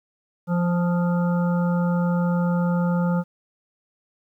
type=harmonic tone with a mistuned harmonic; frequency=174.61 Hz; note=F3; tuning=in tune; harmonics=1 / 3 / 5 / 7 / 8; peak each=-19 / -29 / -33 / -36 / -37 dBFS; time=0.47-3.24 s; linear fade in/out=50 ms; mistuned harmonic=7; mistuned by=+27 cents; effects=10-bit